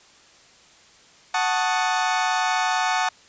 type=chord; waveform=30% pulse; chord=D# half-diminished seventh; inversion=first; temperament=equal; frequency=740 / 880 / 1108.7 / 1244.5 Hz; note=F#5 / A5 / C#6 / D#6; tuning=0 / 0 / 0 / 0 cents; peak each=-21 / -22 / -27 / -26 dBFS; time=1.34-3.09 s; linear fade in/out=5 ms; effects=white hiss -52 dBFS RMS until 3.28 s + resampled to 16000 Hz